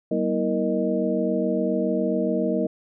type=tone cluster; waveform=sine; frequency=191.8 / 239 / 323.7 / 467.7 / 619 Hz; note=G3 / A#3 / E4 / A#4 / D#5; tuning=-37 / +43 / -31 / +6 / -9 cents; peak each=-27 dBFS; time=0.11-2.67 s; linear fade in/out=5 ms; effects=none